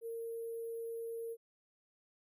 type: tone with sample-and-hold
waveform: sine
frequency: 459.3 Hz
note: A#4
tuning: 26 cents flat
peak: -39 dBFS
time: 0.01-1.37 s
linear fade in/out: 50 ms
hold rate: 11025 Hz
effects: none